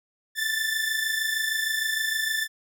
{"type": "tone pair together", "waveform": "sawtooth", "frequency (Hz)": [1751, 1777.5], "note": ["A6", "A6"], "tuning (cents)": [-9, 17], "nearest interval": "unison", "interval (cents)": 26, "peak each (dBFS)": -24, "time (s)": [0.35, 2.48], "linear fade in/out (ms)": 50, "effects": []}